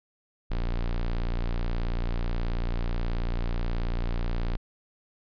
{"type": "tone", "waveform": "square", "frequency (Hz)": 29.24, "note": "A#0", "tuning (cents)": 6, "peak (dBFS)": -26, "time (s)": [0.5, 4.57], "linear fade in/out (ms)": 10, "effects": ["resampled to 11025 Hz"]}